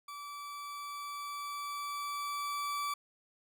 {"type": "tone with level ramp", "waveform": "40% pulse", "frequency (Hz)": 1156, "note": "D6", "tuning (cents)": -28, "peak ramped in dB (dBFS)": [-42, -32], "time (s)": [0.08, 2.94], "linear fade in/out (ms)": 5, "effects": []}